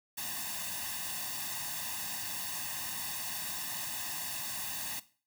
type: noise with comb filter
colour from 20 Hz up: white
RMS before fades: -38 dBFS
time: 0.17-5 s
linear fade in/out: 10 ms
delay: 1.1 ms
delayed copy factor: +0.85
effects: noise-tail reverb RT60 0.4 s tail -17 dB re dry + high-pass 100 Hz 12 dB/octave